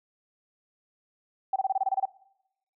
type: tone bursts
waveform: sine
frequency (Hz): 771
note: G5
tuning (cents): -29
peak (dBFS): -22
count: 10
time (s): 1.53-2.055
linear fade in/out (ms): 5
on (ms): 30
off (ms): 25
effects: noise-tail reverb RT60 0.8 s tail -21 dB re dry

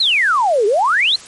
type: exponential two-way sweep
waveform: sine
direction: down then up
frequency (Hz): 4321 to 390.7 to 4321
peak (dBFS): -11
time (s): 0-1.16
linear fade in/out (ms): 5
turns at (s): 0.66
effects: white hiss -37 dBFS RMS until 1.27 s + MP3 48 kbps

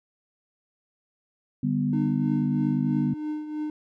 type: chord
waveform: sine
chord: G major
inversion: second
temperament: equal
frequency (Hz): 146.83 / 196 / 246.9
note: D3 / G3 / B3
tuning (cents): 0 / 0 / 0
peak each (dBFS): -27 / -28 / -25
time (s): 1.63-3.14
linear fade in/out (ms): 5
type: tone with tremolo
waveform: triangle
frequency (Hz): 303.8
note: D#4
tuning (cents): -41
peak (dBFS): -24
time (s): 1.93-3.7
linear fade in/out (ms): 2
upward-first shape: triangle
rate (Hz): 3.1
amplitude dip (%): 65
effects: none

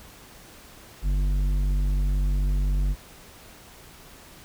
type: tone with tanh clipping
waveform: sine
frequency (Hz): 47.99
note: G1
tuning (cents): -36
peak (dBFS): -22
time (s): 1.02-2.96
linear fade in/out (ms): 50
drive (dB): 10
effects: pink hiss -48 dBFS RMS until 4.44 s

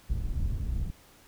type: low-pass noise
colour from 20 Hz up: pink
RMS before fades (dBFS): -30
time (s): 0.09-0.91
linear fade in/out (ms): 10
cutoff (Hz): 100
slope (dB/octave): 12
effects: pink hiss -57 dBFS RMS until 1.27 s

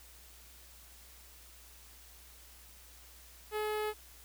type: tone with notch filter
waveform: sawtooth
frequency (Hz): 425.8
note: G#4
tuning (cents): +43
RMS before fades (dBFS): -35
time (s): 3.51-3.94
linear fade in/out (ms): 50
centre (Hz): 6200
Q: 0.83
effects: added 60 Hz sine -58 dBFS peak until 4.24 s + white hiss -57 dBFS RMS until 4.24 s

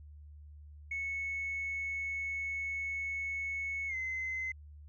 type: tone with pitch glide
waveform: sine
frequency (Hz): 2205 to 2057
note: C#7 to C7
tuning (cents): -10 to -30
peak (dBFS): -33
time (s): 0.91-4.52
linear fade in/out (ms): 5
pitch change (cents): -120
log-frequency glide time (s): 3.88-3.95
effects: tanh soft clip ceiling -30 dBFS + added 74 Hz sine -49 dBFS peak until 4.88 s

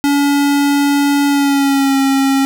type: tone with pitch glide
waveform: square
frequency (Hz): 284.4 to 271.6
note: C#4 to C#4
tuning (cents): +45 to -35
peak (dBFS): -11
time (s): 0.04-2.45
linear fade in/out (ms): 0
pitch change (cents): -80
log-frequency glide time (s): 1.27-1.98
effects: none

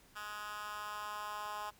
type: tone with high-pass filter sweep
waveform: 10% pulse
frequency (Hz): 209.2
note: G#3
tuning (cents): +13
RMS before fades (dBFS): -43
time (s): 0.15-1.71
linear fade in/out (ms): 20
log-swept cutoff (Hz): 1400 to 920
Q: 2.5
effects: pink hiss -64 dBFS RMS until 1.79 s

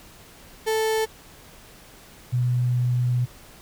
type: tone pair in turn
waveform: 35% pulse / sine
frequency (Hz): 440 / 123.47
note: A4 / B2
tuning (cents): 0 / 0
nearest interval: octave + minor seventh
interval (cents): 2200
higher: first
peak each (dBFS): -19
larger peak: neither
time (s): 0.66-1.06 / 2.32-3.26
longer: second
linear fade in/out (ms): 20
effects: pink hiss -48 dBFS RMS until 3.61 s

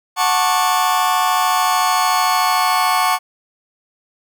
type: chord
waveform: 40% pulse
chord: D major seventh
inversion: first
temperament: just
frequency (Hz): 734.2 / 881 / 1101.2 / 1174.7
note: F#5 / A5 / C#6 / D6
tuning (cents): -14 / +2 / -12 / 0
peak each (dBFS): -18 / -19 / -17 / -22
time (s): 0.16-3.19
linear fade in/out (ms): 50
effects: none

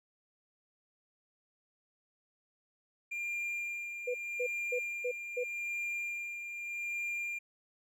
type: tone with tremolo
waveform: triangle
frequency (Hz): 2396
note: D7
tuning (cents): +34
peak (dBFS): -32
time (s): 3.11-7.39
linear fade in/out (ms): 10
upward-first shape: sine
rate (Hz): 0.82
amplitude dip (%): 50
type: tone bursts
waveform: sine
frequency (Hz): 493.9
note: B4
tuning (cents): 0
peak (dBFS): -31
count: 5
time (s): 4.07-5.44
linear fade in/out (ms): 10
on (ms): 74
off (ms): 250
effects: none

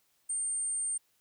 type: tone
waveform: sine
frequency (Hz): 8740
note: C#9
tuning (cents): -26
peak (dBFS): -30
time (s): 0.29-0.98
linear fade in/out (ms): 10
effects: white hiss -72 dBFS RMS until 1.2 s

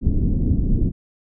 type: low-pass noise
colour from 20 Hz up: pink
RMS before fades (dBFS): -18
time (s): 0.01-0.92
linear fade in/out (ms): 50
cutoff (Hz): 280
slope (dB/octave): 24
effects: none

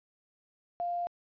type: tone with quantisation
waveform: sine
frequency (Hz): 698.5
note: F5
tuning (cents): 0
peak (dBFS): -30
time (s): 0.8-1.07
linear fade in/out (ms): 0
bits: 10
effects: resampled to 11025 Hz

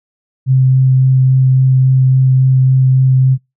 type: tone with vibrato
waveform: sine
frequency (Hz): 130.81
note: C3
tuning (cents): 0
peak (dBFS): -6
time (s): 0.46-3.38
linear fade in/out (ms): 50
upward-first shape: sine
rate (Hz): 3.6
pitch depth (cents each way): 8
effects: noise-tail reverb RT60 0.2 s tail -25 dB re dry

